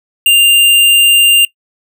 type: tone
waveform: square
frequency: 2794 Hz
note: F7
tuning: in tune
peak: -5 dBFS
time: 0.26-1.45 s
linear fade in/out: 2 ms
effects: noise-tail reverb RT60 0.1 s tail -21 dB re dry